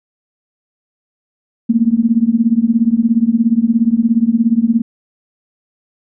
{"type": "tone with tremolo", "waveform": "sine", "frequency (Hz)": 230, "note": "A#3", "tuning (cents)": -23, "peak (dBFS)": -5, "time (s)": [1.69, 4.82], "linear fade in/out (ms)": 10, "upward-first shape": "triangle", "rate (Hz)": 17, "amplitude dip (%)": 100, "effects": []}